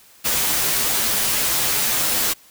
white noise with comb filter, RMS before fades -20 dBFS, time 0.24-2.34 s, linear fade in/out 20 ms, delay 11 ms, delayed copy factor -0.6, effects white hiss -50 dBFS RMS until 2.5 s

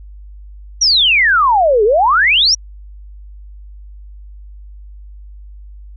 sine exponential two-way sweep, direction down then up, 5900 to 401 to 5900 Hz, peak -8 dBFS, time 0.81-2.55 s, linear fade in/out 10 ms, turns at 1.84 s, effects added 50 Hz sine -32 dBFS peak until 5.96 s

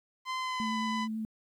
sawtooth tone with pitch glide, 1032 to 1001.5 Hz, C6 to B5, -24 to +24 cents, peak -28 dBFS, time 0.25-1.08 s, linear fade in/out 50 ms, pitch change -52 cents, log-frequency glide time 0.39-0.74 s
sine tone with vibrato, 220 Hz, A3, in tune, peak -32 dBFS, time 0.6-1.25 s, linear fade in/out 0 ms, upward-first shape sine, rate 9.1 Hz, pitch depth 14 cents each way
effects low-pass 5000 Hz 12 dB/octave + 11-bit

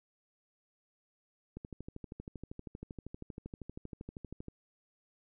click train, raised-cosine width 3 ms, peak -30 dBFS, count 38, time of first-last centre 1.57-4.483 s, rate 12.7 Hz, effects none

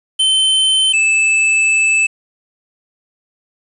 square tone pair in turn, 3081 / 2626 Hz, G7 / E7, -31 / -7 cents, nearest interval minor third, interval 276 cents, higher first, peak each -11 dBFS, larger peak neither, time 0.19-0.93 / 0.93-2.07 s, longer second, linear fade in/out 10 ms, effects resampled to 24000 Hz + 7-bit

